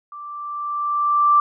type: tone with level ramp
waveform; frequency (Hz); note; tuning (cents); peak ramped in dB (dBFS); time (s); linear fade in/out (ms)
sine; 1174; D6; -1; -33 to -10; 0.12-1.4; 2
effects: none